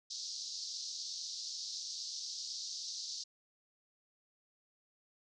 pink band-pass noise, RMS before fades -43 dBFS, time 0.1-3.24 s, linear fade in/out 10 ms, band 4200 to 6100 Hz, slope 48 dB/octave, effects none

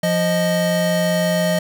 square tone pair together, 174.63 / 622.3 Hz, F3 / D#5, 0 / 0 cents, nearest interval octave + minor seventh, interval 2200 cents, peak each -20 / -19 dBFS, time 0.03-1.59 s, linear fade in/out 5 ms, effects none

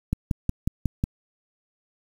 click train, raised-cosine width 5 ms, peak -10 dBFS, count 6, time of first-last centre 0.13-1.039 s, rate 5.5 Hz, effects 7-bit

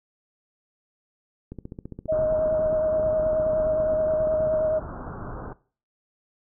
click train, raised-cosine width 3 ms, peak -23 dBFS, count 47, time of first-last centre 1.52-4.607 s, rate 14.9 Hz
sine tone with vibrato, 625 Hz, D#5, 8 cents sharp, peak -20 dBFS, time 2.08-4.8 s, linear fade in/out 20 ms, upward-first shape sine, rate 9.5 Hz, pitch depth 19 cents each way
pink low-pass noise, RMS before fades -36 dBFS, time 2.12-5.53 s, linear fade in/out 2 ms, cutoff 1500 Hz, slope 96 dB/octave
effects noise-tail reverb RT60 0.4 s tail -19 dB re dry

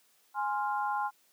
sine chord, F minor, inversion first, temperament equal, 830.6 / 1046.5 / 1396.9 Hz, Ab5 / C6 / F6, 0 / 0 / 0 cents, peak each -31 / -34 / -37 dBFS, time 0.34-1.11 s, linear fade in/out 50 ms, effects white hiss -67 dBFS RMS until 1.32 s + high-pass 200 Hz 12 dB/octave

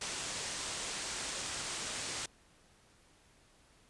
white low-pass noise, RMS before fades -40 dBFS, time 0.01-2.26 s, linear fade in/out 5 ms, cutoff 8900 Hz, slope 48 dB/octave, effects pink hiss -65 dBFS RMS until 3.89 s + resampled to 24000 Hz

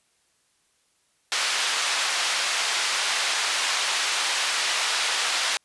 white band-pass noise, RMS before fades -25 dBFS, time 1.32-5.57 s, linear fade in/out 0 ms, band 850 to 4800 Hz, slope 12 dB/octave, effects white hiss -67 dBFS RMS until 5.64 s + resampled to 24000 Hz

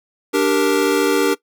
square chord, G minor, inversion second, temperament equal, 293.7 / 392 / 466.2 Hz, D4 / G4 / Bb4, 0 / 0 / 0 cents, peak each -19 dBFS, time 0.33-1.35 s, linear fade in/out 20 ms, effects noise-tail reverb RT60 0.1 s tail -19 dB re dry

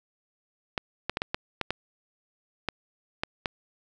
clicks, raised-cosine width 0.3 ms, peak -11 dBFS, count 10, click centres 0.778 / 1.096 / 1.171 / 1.219 / 1.345 / 1.613 / 1.706 / 2.687 / 3.235 / 3.458 s, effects none

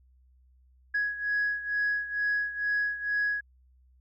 sine beating tone pair, 1668 / 1670.2 Hz, G#6 / G#6, +7 / +9 cents, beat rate 2.2 Hz, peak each -27 / -31 dBFS, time 0.94-3.41 s, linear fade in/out 10 ms, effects tanh soft clip ceiling -21 dBFS + added 63 Hz sine -58 dBFS peak until 4 s

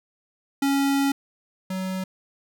square tone pair in turn, 277.2 / 187.65 Hz, C#4 / F#3, 0 / +25 cents, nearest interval perfect fifth, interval 675 cents, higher first, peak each -20 / -27 dBFS, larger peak first, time 0.62-1.12 / 1.7-2.04 s, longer first, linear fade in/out 5 ms, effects none

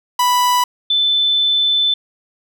45% pulse / sine tone pair in turn, 987.8 / 3520 Hz, B5 / A7, 0 / 0 cents, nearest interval octave + minor seventh, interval 2200 cents, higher second, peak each -12 dBFS, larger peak neither, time 0.19-0.64 / 0.9-1.94 s, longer second, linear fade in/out 5 ms, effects none

